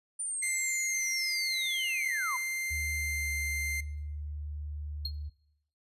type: linear sweep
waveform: sine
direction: down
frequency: 9200 to 949 Hz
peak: -32 dBFS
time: 0.19-2.37 s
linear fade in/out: 10 ms
type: tone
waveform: 45% pulse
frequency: 2093 Hz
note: C7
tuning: in tune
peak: -31 dBFS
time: 0.42-3.81 s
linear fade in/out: 10 ms
type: tone with pitch glide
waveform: sine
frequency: 77.2 to 74.18 Hz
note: D#2 to D2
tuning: -13 to +18 cents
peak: -35 dBFS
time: 2.7-5.3 s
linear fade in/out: 20 ms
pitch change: -69 cents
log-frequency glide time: 2.99-3.3 s
type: tone with exponential decay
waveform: triangle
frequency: 4246 Hz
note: C8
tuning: 25 cents sharp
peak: -27 dBFS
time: 5.05-5.12 s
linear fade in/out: 5 ms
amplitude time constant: 15 ms
effects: noise-tail reverb RT60 0.8 s tail -21 dB re dry + resampled to 32000 Hz